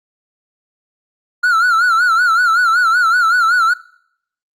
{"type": "tone with vibrato", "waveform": "triangle", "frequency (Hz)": 1396.9, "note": "F6", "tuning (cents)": 0, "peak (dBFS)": -8, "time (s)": [1.43, 3.74], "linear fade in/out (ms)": 10, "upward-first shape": "sine", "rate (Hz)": 5.3, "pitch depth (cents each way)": 110, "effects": ["noise-tail reverb RT60 0.7 s tail -22 dB re dry", "Opus 48 kbps"]}